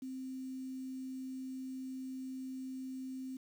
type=tone with quantisation; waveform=sine; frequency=261.2 Hz; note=C4; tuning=3 cents flat; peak=-40 dBFS; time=0.02-3.37 s; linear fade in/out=5 ms; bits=10; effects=none